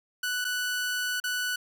sawtooth tone with dropouts, 1484 Hz, F#6, 5 cents sharp, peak -24 dBFS, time 0.23-1.56 s, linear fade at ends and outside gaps 5 ms, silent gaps 0.445-0.449 / 1.201-1.239 s, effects none

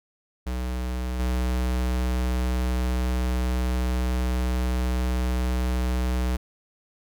square tone with level steps, 62.3 Hz, B1, 16 cents sharp, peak -27 / -23 dBFS, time 0.46-6.37 s, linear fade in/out 10 ms, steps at 1.19 s, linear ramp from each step 10 ms, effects none

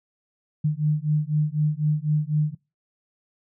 sine beating tone pair, 149.5 / 153.5 Hz, D3 / D#3, +31 / -23 cents, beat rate 4 Hz, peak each -23 dBFS, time 0.64-2.55 s, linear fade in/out 10 ms, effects noise-tail reverb RT60 0.3 s tail -25 dB re dry

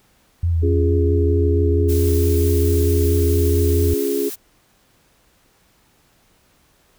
sine tone with vibrato, 83.8 Hz, E2, 29 cents sharp, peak -15 dBFS, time 0.43-3.94 s, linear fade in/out 5 ms, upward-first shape triangle, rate 4.5 Hz, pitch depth 52 cents each way
sine chord, Db major, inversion none, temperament equal, 277.2 / 349.2 / 415.3 Hz, Db4 / F4 / Ab4, 0 / 0 / 0 cents, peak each -24 / -24 / -20 dBFS, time 0.62-4.3 s, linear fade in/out 20 ms
blue noise, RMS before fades -31 dBFS, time 1.88-4.36 s, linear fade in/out 20 ms
effects pink hiss -58 dBFS RMS until 6.98 s

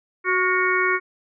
harmonic tone with a mistuned harmonic, 370 Hz, F#4, in tune, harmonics 1 / 3 / 4 / 5 / 6, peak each -24 / -24 / -24 / -24 / -24 dBFS, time 0.24-1 s, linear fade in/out 50 ms, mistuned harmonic 4, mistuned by -56 cents, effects none

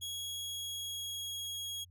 sawtooth tone with pitch glide, 3322 to 3303 Hz, G#7 to G#7, 0 to -10 cents, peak -35 dBFS, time 0.01-1.85 s, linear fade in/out 20 ms, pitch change -10 cents, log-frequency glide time 0.27-1.52 s, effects added 90 Hz sine -57 dBFS peak until 1.9 s

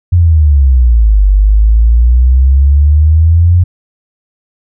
sine exponential two-way sweep, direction down then up, 89.9 to 48.29 to 89.9 Hz, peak -3 dBFS, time 0.12-3.64 s, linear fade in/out 10 ms, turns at 1.26 s, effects none

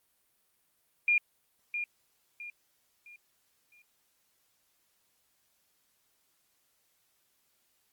sine tone with echo, 2414 Hz, D7, 47 cents sharp, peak -22 dBFS, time 1.08-1.18 s, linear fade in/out 2 ms, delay 660 ms, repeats 4, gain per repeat -9 dB, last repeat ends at 3.82 s, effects white hiss -73 dBFS RMS until 7.92 s + Opus 32 kbps

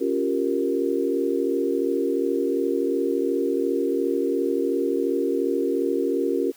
sine chord, G half-diminished seventh, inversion second, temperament equal, 277.2 / 349.2 / 392 / 466.2 Hz, Db4 / F4 / G4 / Bb4, 0 / 0 / 0 / 0 cents, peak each -26 dBFS, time 0-6.52 s, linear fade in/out 20 ms, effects white hiss -53 dBFS RMS until 6.56 s

